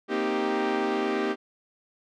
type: chord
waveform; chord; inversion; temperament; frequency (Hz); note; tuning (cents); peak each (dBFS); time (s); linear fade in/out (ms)
sawtooth; C minor seventh; third; equal; 233.1 / 261.6 / 311.1 / 392; Bb3 / C4 / Eb4 / G4; 0 / 0 / 0 / 0; -28 / -29 / -27 / -23; 0.08-1.36; 50
effects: low-pass 3000 Hz 12 dB/octave